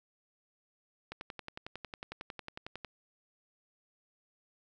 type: click train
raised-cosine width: 0.3 ms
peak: -25 dBFS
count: 20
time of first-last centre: 1.12-2.847 s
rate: 11 Hz
effects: none